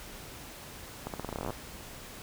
accelerating click train, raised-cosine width 1 ms, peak -21 dBFS, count 16, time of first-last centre 1.07-1.505 s, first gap 68 ms, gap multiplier 0.86, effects pink hiss -46 dBFS RMS until 2.22 s

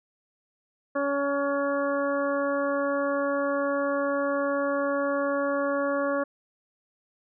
harmonic tone, 281.4 Hz, C#4, 26 cents sharp, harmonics 1 / 2 / 3 / 4 / 5 / 6, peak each -30 / -26 / -41 / -32 / -35 / -37 dBFS, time 0.95-6.24 s, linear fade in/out 10 ms, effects none

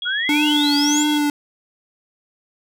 sine tone, 3316 Hz, G#7, 3 cents flat, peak -24 dBFS, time 0.02-1.18 s, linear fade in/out 2 ms
sine exponential sweep, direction up, 1400 to 7540 Hz, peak -20 dBFS, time 0.05-1.04 s, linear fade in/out 20 ms
square tone with vibrato, 293.7 Hz, D4, in tune, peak -17 dBFS, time 0.29-1.3 s, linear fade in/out 2 ms, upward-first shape triangle, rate 1.6 Hz, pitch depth 37 cents each way
effects none

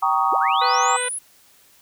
sine chord, Eb dominant seventh, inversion first, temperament just, 777.8 / 933.4 / 1120.1 / 1244.5 Hz, G5 / Bb5 / Db6 / Eb6, -14 / +2 / +18 / 0 cents, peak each -22 dBFS, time 0.02-0.97 s, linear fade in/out 10 ms
sine linear sweep, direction up, 247.1 to 10720 Hz, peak -25 dBFS, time 0.32-1.19 s, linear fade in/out 10 ms
harmonic tone, 496.1 Hz, B4, 8 cents sharp, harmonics 1 / 2 / 3 / 4 / 5 / 6 / 7 / 8, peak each -28 / -32 / -29 / -31 / -32 / -36 / -36 / -39 dBFS, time 0.61-1.09 s, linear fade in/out 10 ms
effects white hiss -54 dBFS RMS until 1.81 s

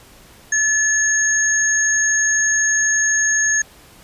sine tone pair together, 1730 / 6538 Hz, A6 / G#8, -30 / -28 cents, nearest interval octave + major seventh, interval 2302 cents, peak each -17 dBFS, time 0.52-3.62 s, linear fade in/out 5 ms, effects pink hiss -46 dBFS RMS until 4.03 s + resampled to 32000 Hz

